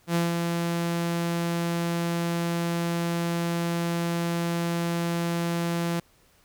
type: tone with ADSR envelope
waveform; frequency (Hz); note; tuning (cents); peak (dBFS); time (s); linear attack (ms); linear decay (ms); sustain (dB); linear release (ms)
sawtooth; 170; F3; -46; -17; 0.07-6; 79; 170; -4; 6
effects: pink hiss -61 dBFS RMS until 6.44 s